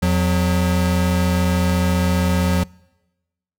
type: tone pair together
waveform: square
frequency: 85.3 / 180.74 Hz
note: F2 / F#3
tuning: -40 / -40 cents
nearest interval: octave + minor second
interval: 1300 cents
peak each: -19 / -18 dBFS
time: 0.02-2.64 s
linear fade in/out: 10 ms
effects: noise-tail reverb RT60 1.0 s tail -25 dB re dry